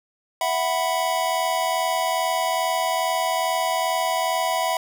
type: chord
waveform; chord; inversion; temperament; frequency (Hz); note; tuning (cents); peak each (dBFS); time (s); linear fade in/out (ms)
square; E suspended second; none; just; 659.3 / 741.7 / 988.9; E5 / F#5 / B5; 0 / +4 / +2; -26; 0.41-4.77; 2
effects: none